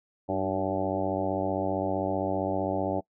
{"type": "harmonic tone with a mistuned harmonic", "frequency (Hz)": 95.4, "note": "G2", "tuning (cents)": -47, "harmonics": [1, 2, 3, 4, 5, 6, 7, 8, 9], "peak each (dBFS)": [-37, -36, -32, -35, -38, -32, -34, -35, -38], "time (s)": [0.28, 3.01], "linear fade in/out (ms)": 20, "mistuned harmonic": 3, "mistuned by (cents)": 47, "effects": ["noise-tail reverb RT60 0.1 s tail -23 dB re dry"]}